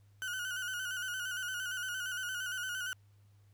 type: tone with vibrato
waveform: 35% pulse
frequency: 1480 Hz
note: F#6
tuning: in tune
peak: -34 dBFS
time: 0.22-2.93 s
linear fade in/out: 0 ms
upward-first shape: square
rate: 8.7 Hz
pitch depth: 49 cents each way
effects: added 101 Hz sine -60 dBFS peak until 3.53 s + pink hiss -75 dBFS RMS until 3.53 s